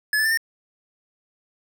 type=tone with pitch steps; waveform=square; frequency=1710 / 1745.9 / 1782.6 / 1820.1 Hz; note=A6 / A6 / A6 / A#6; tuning=-50 / -14 / +22 / -42 cents; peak=-19 dBFS; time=0.13-0.374 s; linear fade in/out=2 ms; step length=61 ms; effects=none